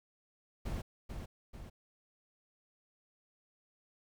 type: noise with echo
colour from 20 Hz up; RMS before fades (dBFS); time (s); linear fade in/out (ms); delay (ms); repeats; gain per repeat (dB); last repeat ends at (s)
brown; -38; 0.65-0.82; 10; 440; 2; -5; 1.7
effects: none